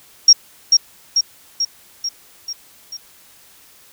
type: tone with echo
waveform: sine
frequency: 5588 Hz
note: F8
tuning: in tune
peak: -3 dBFS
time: 0.28-0.33 s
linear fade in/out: 5 ms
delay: 440 ms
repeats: 6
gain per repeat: -4 dB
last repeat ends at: 2.97 s
effects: white hiss -48 dBFS RMS until 3.92 s